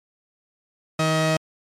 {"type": "tone pair together", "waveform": "sawtooth", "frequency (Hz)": [158.43, 633], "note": ["D#3", "D#5"], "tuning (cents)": [32, 30], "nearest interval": "2 octaves", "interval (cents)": 2398, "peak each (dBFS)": -17, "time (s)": [0.99, 1.37], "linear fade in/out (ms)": 5, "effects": ["low-pass 8000 Hz 12 dB/octave", "MP3 96 kbps"]}